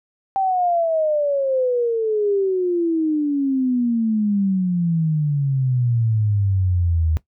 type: exponential sweep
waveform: sine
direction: down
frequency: 784 to 77.7 Hz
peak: -16 dBFS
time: 0.36-7.17 s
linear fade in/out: 0 ms
effects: noise-tail reverb RT60 0.1 s tail -17 dB re dry